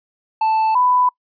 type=tone pair in turn; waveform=triangle / sine; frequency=880 / 995.7 Hz; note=A5 / B5; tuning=0 / +14 cents; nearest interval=major second; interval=214 cents; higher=second; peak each=-12 dBFS; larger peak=neither; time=0.41-0.75 / 0.75-1.09 s; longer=neither; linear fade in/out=5 ms; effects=noise-tail reverb RT60 0.1 s tail -25 dB re dry + resampled to 11025 Hz